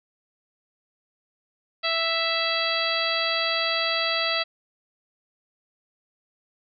harmonic tone, 660 Hz, E5, 2 cents sharp, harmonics 1 / 2 / 3 / 4 / 5 / 6 / 7, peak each -30 / -30 / -30 / -30 / -30 / -30 / -30 dBFS, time 1.83-4.44 s, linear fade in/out 20 ms, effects none

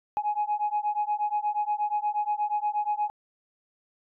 sine beating tone pair, 833 / 841.4 Hz, G#5 / G#5, +5 / +22 cents, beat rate 8.4 Hz, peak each -27 dBFS, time 0.17-3.1 s, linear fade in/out 0 ms, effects tanh soft clip ceiling -19 dBFS

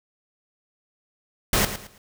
pink noise with echo, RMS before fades -20 dBFS, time 1.53-1.65 s, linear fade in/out 2 ms, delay 110 ms, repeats 3, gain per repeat -11 dB, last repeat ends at 1.98 s, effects none

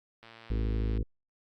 click train, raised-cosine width 0.3 ms, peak -34 dBFS, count 86, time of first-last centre 0.23-0.976 s, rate 114 Hz
harmonic tone, 53 Hz, G#1, 36 cents sharp, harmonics 1 / 2 / 4 / 5 / 6 / 7 / 8 / 9, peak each -28 / -34 / -40 / -42 / -44 / -45 / -46 / -47 dBFS, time 0.5-1.03 s, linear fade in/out 5 ms
effects Opus 48 kbps

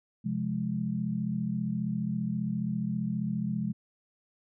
sine chord, F minor, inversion second, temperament just, 130.96 / 174.61 / 209.5 Hz, C3 / F3 / Ab3, +2 / 0 / +15 cents, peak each -35 / -33 / -31 dBFS, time 0.24-3.73 s, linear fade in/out 20 ms, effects none

